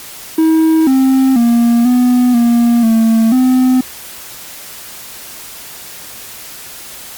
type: tone with pitch steps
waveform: triangle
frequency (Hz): 320.1 / 264.3 / 235.3 / 247.7 / 236.2 / 224.7 / 255.7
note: D#4 / C4 / A#3 / B3 / A#3 / A3 / C4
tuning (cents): +49 / +18 / +16 / +5 / +23 / +37 / -40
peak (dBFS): -5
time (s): 0.38-3.81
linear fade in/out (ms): 5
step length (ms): 490
effects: white hiss -31 dBFS RMS until 7.17 s + Opus 48 kbps